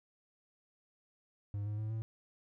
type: tone with pitch steps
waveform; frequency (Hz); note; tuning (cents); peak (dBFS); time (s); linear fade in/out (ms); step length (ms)
triangle; 102.1 / 105.09 / 108.17 / 111.34; G#2 / G#2 / A2 / A2; -29 / +21 / -29 / +21; -33; 1.54-2.02; 0; 120
effects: none